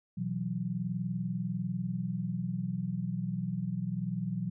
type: chord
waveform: sine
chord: B suspended fourth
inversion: none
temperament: equal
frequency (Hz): 123.47 / 164.81 / 185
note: B2 / E3 / F#3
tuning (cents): 0 / 0 / 0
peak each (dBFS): -37 / -36 / -34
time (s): 0.17-4.5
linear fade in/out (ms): 10
effects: none